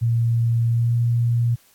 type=tone with pitch glide; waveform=sine; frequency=116.54 to 118.44 Hz; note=A#2 to A#2; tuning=0 to +28 cents; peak=-16 dBFS; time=0.01-1.56 s; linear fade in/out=20 ms; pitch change=+28 cents; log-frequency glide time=0.68-0.94 s; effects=white hiss -56 dBFS RMS until 1.74 s + AAC 64 kbps